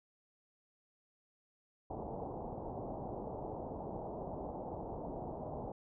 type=low-pass noise; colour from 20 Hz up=white; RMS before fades=-43 dBFS; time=1.9-5.72 s; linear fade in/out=5 ms; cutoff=860 Hz; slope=48 dB/octave; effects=none